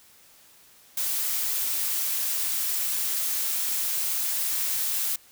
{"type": "noise", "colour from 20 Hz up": "blue", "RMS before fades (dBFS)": -27, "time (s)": [0.97, 5.16], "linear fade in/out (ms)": 5, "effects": ["white hiss -55 dBFS RMS until 5.31 s"]}